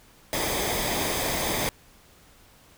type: noise with comb filter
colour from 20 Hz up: pink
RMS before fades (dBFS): -27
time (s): 0.33-1.69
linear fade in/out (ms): 0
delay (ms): 0.71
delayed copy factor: -0.55
effects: pink hiss -55 dBFS RMS until 2.77 s